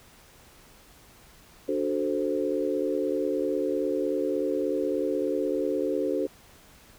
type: chord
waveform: sine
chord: D dominant seventh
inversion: none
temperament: equal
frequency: 293.7 / 370 / 440 / 523.3 Hz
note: D4 / F#4 / A4 / C5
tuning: 0 / 0 / 0 / 0 cents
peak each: -30 dBFS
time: 1.68-6.27 s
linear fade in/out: 10 ms
effects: pink hiss -54 dBFS RMS until 6.98 s